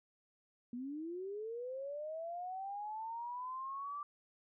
sine linear sweep, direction up, 234.8 to 1174.7 Hz, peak -40 dBFS, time 0.73-4.03 s, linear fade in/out 2 ms, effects none

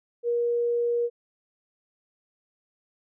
sine tone, 475.1 Hz, A#4, 33 cents sharp, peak -22 dBFS, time 0.23-1.1 s, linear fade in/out 50 ms, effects none

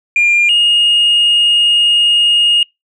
sine tone pair in turn, 2401 / 2855 Hz, D7 / F7, +38 / +37 cents, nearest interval minor third, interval 299 cents, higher second, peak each -6 dBFS, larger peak neither, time 0.16-0.49 / 0.49-2.63 s, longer second, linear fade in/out 2 ms, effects noise-tail reverb RT60 0.2 s tail -26 dB re dry + tanh soft clip ceiling -5 dBFS

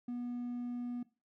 triangle tone, 243.2 Hz, B3, 26 cents flat, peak -34 dBFS, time 0.08-1.03 s, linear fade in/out 5 ms, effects noise-tail reverb RT60 0.3 s tail -20 dB re dry + tanh soft clip ceiling -30 dBFS

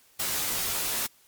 white noise with comb filter, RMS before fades -29 dBFS, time 0.19-1.07 s, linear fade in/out 10 ms, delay 15 ms, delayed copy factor -0.65, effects white hiss -60 dBFS RMS until 1.27 s + MP3 96 kbps

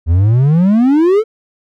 triangle exponential sweep, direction up, 78 to 455.3 Hz, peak -5 dBFS, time 0.06-1.24 s, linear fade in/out 50 ms, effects none

